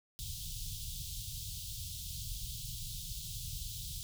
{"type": "band-stop noise", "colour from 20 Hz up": "pink", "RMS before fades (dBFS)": -42, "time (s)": [0.19, 4.03], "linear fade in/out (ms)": 0, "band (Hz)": [150, 3200], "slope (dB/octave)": 48, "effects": []}